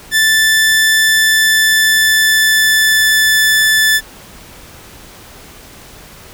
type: tone with pitch glide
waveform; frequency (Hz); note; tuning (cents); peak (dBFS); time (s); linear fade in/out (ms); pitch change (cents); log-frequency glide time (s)
sawtooth; 1760 to 1749.9; A6 to A6; 0 to -10; -5; 0.11-4.01; 50; -10; 0.95-3.27
effects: pink hiss -37 dBFS RMS until 6.33 s